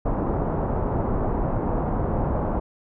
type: low-pass noise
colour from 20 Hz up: pink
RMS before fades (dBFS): -24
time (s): 0.05-2.6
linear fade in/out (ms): 10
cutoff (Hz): 1000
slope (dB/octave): 24
effects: none